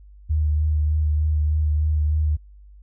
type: tone with vibrato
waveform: sine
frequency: 76.3 Hz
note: D#2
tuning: 33 cents flat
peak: -17 dBFS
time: 0.29-2.37 s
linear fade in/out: 20 ms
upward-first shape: sine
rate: 3.3 Hz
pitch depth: 22 cents each way
effects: added 50 Hz sine -43 dBFS peak until 2.82 s